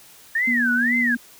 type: tone with vibrato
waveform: sine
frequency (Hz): 1747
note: A6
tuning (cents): -13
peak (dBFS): -18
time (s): 0.35-1.15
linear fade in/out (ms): 5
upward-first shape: sine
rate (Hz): 2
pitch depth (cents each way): 300
type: tone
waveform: sine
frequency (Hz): 240.3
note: B3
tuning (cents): -47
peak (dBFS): -22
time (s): 0.47-1.17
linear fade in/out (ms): 10
effects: white hiss -48 dBFS RMS until 1.39 s